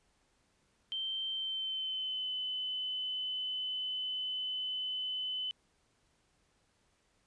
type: tone with pitch glide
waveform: sine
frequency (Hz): 3124 to 3023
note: G7 to F#7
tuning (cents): -7 to +36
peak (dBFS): -34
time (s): 0.92-5.51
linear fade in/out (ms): 0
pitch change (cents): -57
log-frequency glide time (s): 1.3-2.32
effects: pink hiss -73 dBFS RMS until 7.26 s + resampled to 22050 Hz